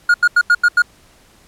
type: tone bursts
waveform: triangle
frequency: 1431 Hz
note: F6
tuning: 42 cents sharp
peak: -6 dBFS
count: 6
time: 0.09-0.821 s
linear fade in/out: 5 ms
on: 51 ms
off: 85 ms
effects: pink hiss -50 dBFS RMS until 1.47 s + low-pass 12000 Hz 12 dB/octave